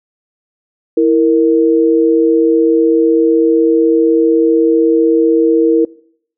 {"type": "tone pair together", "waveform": "sine", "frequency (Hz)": [328, 463.9], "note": ["E4", "A#4"], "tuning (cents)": [-9, -8], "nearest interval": "tritone", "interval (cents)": 601, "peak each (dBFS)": -10, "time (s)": [0.97, 5.85], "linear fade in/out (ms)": 5, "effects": ["noise-tail reverb RT60 0.6 s tail -22 dB re dry"]}